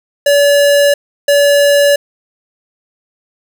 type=tone pair in turn; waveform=square; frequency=572 / 572 Hz; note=D5 / D5; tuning=-46 / -46 cents; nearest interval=unison; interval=0 cents; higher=neither; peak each=-7 dBFS; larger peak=neither; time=0.26-0.94 / 1.28-1.96 s; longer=neither; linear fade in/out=5 ms; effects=none